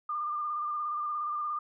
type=tone with vibrato; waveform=sine; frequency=1200 Hz; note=D6; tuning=37 cents sharp; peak=-30 dBFS; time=0.09-1.59 s; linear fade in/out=5 ms; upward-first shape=square; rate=17 Hz; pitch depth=23 cents each way; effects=none